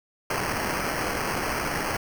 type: noise with sample-and-hold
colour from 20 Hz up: white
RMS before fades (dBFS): -28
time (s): 0.3-1.97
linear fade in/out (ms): 5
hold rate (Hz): 3675
effects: none